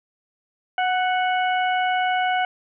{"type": "harmonic tone with a mistuned harmonic", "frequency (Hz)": 736, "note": "F#5", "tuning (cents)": -9, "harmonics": [1, 2, 3, 4], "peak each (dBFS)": [-20, -26, -30, -32], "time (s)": [0.78, 2.45], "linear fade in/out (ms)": 2, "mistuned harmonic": 2, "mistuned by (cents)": 21, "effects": []}